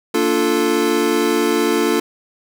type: chord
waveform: square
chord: Bb major seventh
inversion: none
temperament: equal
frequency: 233.1 / 293.7 / 349.2 / 440 Hz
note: Bb3 / D4 / F4 / A4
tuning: 0 / 0 / 0 / 0 cents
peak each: -24 / -21 / -20 / -20 dBFS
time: 0.14-2 s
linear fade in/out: 5 ms
effects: none